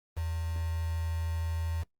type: tone with quantisation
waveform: sine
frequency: 82.41 Hz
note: E2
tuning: in tune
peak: -30 dBFS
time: 0.16-1.84 s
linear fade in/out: 20 ms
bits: 7
effects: noise-tail reverb RT60 0.1 s tail -19 dB re dry + Opus 32 kbps